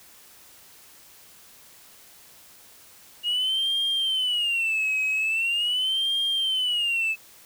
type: tone with vibrato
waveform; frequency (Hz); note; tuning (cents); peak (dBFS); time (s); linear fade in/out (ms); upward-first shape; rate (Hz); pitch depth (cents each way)
sine; 2858; F7; +39; -20; 3.23-7.16; 50; sine; 0.42; 200
effects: tanh soft clip ceiling -20 dBFS + white hiss -51 dBFS RMS until 7.45 s